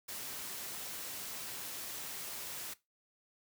white noise, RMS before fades -43 dBFS, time 0.08-2.74 s, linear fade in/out 10 ms, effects noise-tail reverb RT60 0.2 s tail -18 dB re dry + high-pass 80 Hz 12 dB/octave

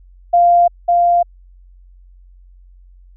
sine tone with echo, 696 Hz, F5, 6 cents flat, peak -7 dBFS, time 0.33-0.68 s, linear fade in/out 10 ms, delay 550 ms, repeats 1, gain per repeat -2 dB, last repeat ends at 1.23 s, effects added 45 Hz sine -41 dBFS peak until 3.16 s

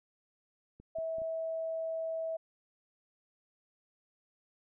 clicks, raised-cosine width 3 ms, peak -40 dBFS, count 4, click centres 0.8 / 0.986 / 1.184 / 1.218 s
sine tone, 650 Hz, E5, 24 cents flat, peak -33 dBFS, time 0.95-2.37 s, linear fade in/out 10 ms
effects none

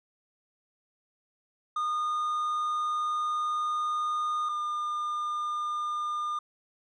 triangle tone pair in turn, 1223 / 1207.6 Hz, D#6 / D6, -30 / +48 cents, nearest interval unison, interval 22 cents, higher first, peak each -25 / -27 dBFS, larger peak first, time 1.76-4.49 / 4.49-6.39 s, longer first, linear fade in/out 5 ms, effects resampled to 22050 Hz

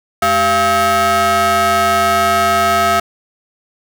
40% pulse ring-modulated tone, 300.1 Hz, D4, 38 cents sharp, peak -7 dBFS, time 0.22-3 s, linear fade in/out 5 ms, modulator 987 Hz, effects none

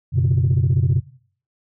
sine chord, F# suspended fourth, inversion none, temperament equal, 92.5 / 123.47 / 138.59 Hz, F#2 / B2 / C#3, 0 / 0 / 0 cents, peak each -18 / -17 / -17 dBFS, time 0.12-1.02 s, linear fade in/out 50 ms, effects noise-tail reverb RT60 0.5 s tail -17 dB re dry + tanh soft clip ceiling -10 dBFS

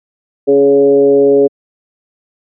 sine tone with frequency modulation, 419.5 Hz, G#4, 17 cents sharp, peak -5 dBFS, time 0.47-1.48 s, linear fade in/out 20 ms, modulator 140 Hz, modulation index 0.78, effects high-pass 150 Hz 12 dB/octave

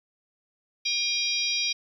harmonic tone with a mistuned harmonic, 804 Hz, G5, 44 cents sharp, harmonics 3 / 4 / 5 / 6 / 7, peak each -30 / -32 / -31 / -30 / -31 dBFS, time 0.85-1.73 s, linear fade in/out 10 ms, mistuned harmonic 5, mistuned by -88 cents, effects 10-bit

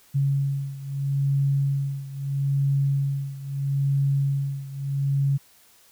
sine beating tone pair, 138.59 / 139.36 Hz, C#3 / C#3, 0 / +10 cents, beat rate 0.77 Hz, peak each -23 / -26 dBFS, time 0.14-5.38 s, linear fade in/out 20 ms, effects white hiss -56 dBFS RMS until 5.91 s

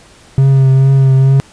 triangle tone with vibrato, 134.4 Hz, C3, 47 cents sharp, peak -3 dBFS, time 0.38-1.4 s, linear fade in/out 0 ms, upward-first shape triangle, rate 2.3 Hz, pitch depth 26 cents each way, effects pink hiss -42 dBFS RMS until 1.52 s + resampled to 22050 Hz

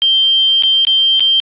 sine tone with dropouts, 3148 Hz, G7, 7 cents sharp, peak -8 dBFS, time 0.02-1.4 s, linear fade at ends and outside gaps 0 ms, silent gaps 0.624-0.635 / 0.85-0.87 / 1.196-1.205 s, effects resampled to 8000 Hz + 8-bit

